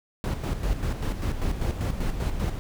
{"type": "noise with tremolo", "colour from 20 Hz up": "brown", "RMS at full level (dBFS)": -25, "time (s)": [0.24, 2.59], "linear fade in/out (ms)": 0, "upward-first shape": "square", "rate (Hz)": 5.1, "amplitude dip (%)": 55, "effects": []}